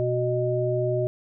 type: harmonic tone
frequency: 123.47 Hz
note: B2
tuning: in tune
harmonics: 1 / 3 / 5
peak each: -26 / -26 / -26 dBFS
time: 0-1.07 s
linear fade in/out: 0 ms
effects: none